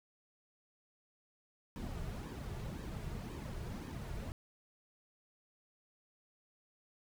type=noise with flanger; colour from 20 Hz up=brown; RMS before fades=-43 dBFS; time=1.76-4.32 s; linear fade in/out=0 ms; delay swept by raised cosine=1.4 to 3.9 ms; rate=1.9 Hz; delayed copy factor=-0.6; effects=none